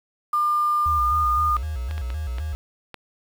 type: tone with pitch glide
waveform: sine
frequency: 1200 to 1217.5 Hz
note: D6 to D#6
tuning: +37 to -38 cents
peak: -18 dBFS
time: 0.33-1.57 s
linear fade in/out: 5 ms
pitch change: +25 cents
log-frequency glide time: 0.97-1.15 s
type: tone with vibrato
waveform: sine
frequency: 69.3 Hz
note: C#2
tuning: in tune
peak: -25 dBFS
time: 0.86-2.55 s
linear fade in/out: 0 ms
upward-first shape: square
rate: 3.9 Hz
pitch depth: 200 cents each way
type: clicks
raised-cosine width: 0.3 ms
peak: -20 dBFS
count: 6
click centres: 1.567 / 1.911 / 1.98 / 2.103 / 2.384 / 2.943 s
effects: 7-bit